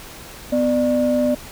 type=tone pair together; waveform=sine; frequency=250.2 / 595 Hz; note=B3 / D5; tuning=+23 / +22 cents; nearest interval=octave + minor third; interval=1499 cents; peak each=-17 dBFS; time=0.52-1.35 s; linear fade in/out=10 ms; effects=tanh soft clip ceiling -9 dBFS + pink hiss -38 dBFS RMS until 1.51 s